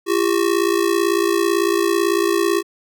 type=ring-modulated tone; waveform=square; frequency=370 Hz; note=F#4; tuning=in tune; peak=-13 dBFS; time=0.06-2.63 s; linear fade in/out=50 ms; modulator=29 Hz; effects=none